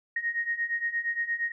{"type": "beating tone pair", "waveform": "sine", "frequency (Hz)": [1863, 1871.6], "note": ["A#6", "A#6"], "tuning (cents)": [-2, 6], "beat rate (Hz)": 8.6, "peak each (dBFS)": [-32, -29], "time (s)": [0.16, 1.52], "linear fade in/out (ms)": 5, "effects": []}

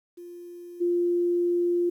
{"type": "tone with level steps", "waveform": "sine", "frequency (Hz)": 349.2, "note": "F4", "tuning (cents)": 0, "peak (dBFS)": [-39, -21], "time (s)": [0.17, 1.9], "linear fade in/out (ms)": 10, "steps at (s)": 0.8, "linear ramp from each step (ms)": 20, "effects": ["10-bit"]}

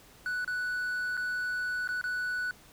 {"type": "tone with dropouts", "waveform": "triangle", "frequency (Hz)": 1482, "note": "F#6", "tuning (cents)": 2, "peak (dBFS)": -28, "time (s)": [0.26, 2.51], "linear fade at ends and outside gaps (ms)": 1, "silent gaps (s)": [[0.446, 0.477], [1.169, 1.175], [1.875, 1.889], [2.013, 2.04]], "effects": ["pink hiss -56 dBFS RMS until 2.72 s"]}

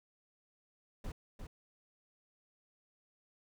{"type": "noise with echo", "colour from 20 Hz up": "brown", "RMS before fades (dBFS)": -41, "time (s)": [1.04, 1.12], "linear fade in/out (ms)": 5, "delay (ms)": 350, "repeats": 1, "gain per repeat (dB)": -5, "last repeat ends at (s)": 1.47, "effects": []}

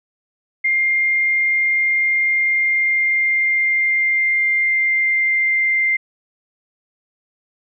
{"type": "tone with pitch glide", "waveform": "sine", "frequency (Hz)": [2112, 2093], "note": ["C7", "C7"], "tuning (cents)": [16, 0], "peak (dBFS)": -14, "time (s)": [0.64, 5.97], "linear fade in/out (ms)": 10, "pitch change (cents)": -16, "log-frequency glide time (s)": [2.3, 5.77], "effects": []}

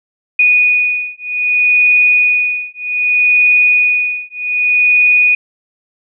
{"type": "beating tone pair", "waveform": "sine", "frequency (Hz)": [2470, 2470.64], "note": ["D#7", "D#7"], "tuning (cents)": [-13, -13], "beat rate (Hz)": 0.64, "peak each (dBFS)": -12, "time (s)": [0.39, 5.35], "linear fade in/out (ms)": 5, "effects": []}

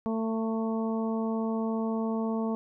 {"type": "harmonic tone with a mistuned harmonic", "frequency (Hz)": 223.6, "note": "A3", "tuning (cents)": 28, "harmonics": [1, 2, 3, 4, 5], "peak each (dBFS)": [-28, -34, -38, -40, -42], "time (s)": [0.06, 2.55], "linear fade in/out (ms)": 0, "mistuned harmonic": 5, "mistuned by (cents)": -16, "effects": []}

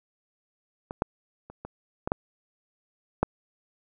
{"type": "clicks", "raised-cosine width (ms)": 1, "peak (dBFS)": [-20, -9, -29, -23, -14, -9, -7], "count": 7, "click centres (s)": [0.909, 1.021, 1.5, 1.65, 2.075, 2.119, 3.23], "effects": []}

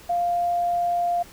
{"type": "tone", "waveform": "sine", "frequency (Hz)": 698.5, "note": "F5", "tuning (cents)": 0, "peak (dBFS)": -20, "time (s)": [0.09, 1.23], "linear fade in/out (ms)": 10, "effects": ["pink hiss -47 dBFS RMS until 1.32 s"]}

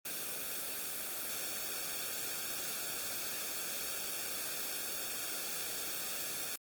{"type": "noise with comb filter", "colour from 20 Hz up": "white", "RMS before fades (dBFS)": -39, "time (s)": [0.05, 6.56], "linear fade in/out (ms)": 5, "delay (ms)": 1, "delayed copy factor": -0.6, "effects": ["Opus 24 kbps"]}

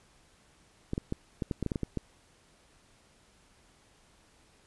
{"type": "clicks", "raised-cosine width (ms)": 3, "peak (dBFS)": -18, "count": 11, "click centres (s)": [0.934, 0.979, 1.124, 1.422, 1.512, 1.627, 1.663, 1.718, 1.758, 1.833, 1.973], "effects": ["pink hiss -63 dBFS RMS until 4.66 s", "resampled to 24000 Hz"]}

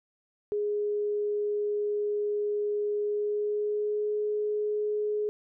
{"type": "tone with pitch glide", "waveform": "sine", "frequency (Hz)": [415.3, 420.6], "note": ["G#4", "G#4"], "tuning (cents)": [0, 22], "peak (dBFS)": -26, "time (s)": [0.52, 5.29], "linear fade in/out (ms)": 0, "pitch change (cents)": 22, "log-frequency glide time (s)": [3.01, 4.14], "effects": []}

